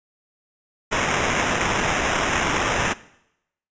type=noise with sample-and-hold; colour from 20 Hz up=blue; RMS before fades=-22 dBFS; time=0.91-2.94 s; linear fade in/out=20 ms; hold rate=4410 Hz; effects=noise-tail reverb RT60 0.8 s tail -19 dB re dry + resampled to 16000 Hz